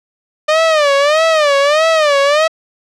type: tone with vibrato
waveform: sawtooth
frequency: 602 Hz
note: D5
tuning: 43 cents sharp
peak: -5 dBFS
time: 0.48-2.48 s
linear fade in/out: 10 ms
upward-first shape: sine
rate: 1.6 Hz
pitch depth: 140 cents each way
effects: low-pass 5000 Hz 12 dB/octave